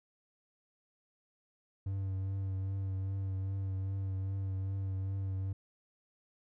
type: tone with vibrato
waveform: triangle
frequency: 96.3 Hz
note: G2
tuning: 30 cents flat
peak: -31 dBFS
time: 1.86-5.53 s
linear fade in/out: 5 ms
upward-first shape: triangle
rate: 2.5 Hz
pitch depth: 28 cents each way
effects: none